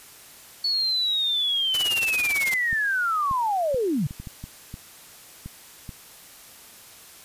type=linear sweep; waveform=sine; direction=down; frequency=4435 to 122.1 Hz; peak=-21 dBFS; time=0.64-4.07 s; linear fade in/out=5 ms
type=noise with tremolo; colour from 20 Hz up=white; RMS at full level=-27 dBFS; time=1.74-2.54 s; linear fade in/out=0 ms; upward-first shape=triangle; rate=18 Hz; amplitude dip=95%
type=clicks; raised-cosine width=5 ms; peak=-23 dBFS; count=10; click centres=2.729 / 3.312 / 3.745 / 4.109 / 4.2 / 4.272 / 4.44 / 4.741 / 5.46 / 5.892 s
effects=white hiss -47 dBFS RMS until 7.24 s + resampled to 32000 Hz